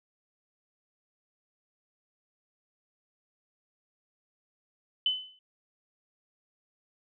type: tone with exponential decay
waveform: sine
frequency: 3024 Hz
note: F#7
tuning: 37 cents sharp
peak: -21 dBFS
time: 5.06-5.39 s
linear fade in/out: 2 ms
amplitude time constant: 70 ms
effects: none